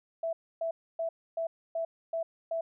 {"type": "tone bursts", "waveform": "sine", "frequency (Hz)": 660, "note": "E5", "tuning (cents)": 2, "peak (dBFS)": -29, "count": 7, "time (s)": [0.23, 2.61], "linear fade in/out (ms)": 5, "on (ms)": 100, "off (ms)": 280, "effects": []}